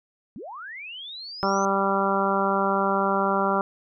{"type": "linear sweep", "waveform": "sine", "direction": "up", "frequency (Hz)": [169.4, 6230], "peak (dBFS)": -35, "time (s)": [0.36, 1.65], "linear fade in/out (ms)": 0}
{"type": "harmonic tone", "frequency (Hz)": 196, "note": "G3", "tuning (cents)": 0, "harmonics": [1, 2, 3, 4, 5, 6, 7], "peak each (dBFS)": [-28, -28, -28, -28, -28, -28, -28], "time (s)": [1.43, 3.61], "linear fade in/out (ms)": 0}
{"effects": []}